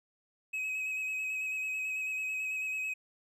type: tone with vibrato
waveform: triangle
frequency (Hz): 2547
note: D#7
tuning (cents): +40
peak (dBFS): -31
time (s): 0.53-2.94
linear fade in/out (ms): 10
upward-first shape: square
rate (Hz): 9.1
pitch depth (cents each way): 16
effects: none